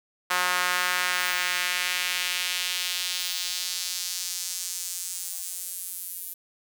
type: tone with high-pass filter sweep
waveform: sawtooth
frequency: 180.1 Hz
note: F#3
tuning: 46 cents flat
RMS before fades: -29 dBFS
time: 0.3-6.34 s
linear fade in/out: 10 ms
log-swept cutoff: 1200 to 12000 Hz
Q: 1.4
effects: none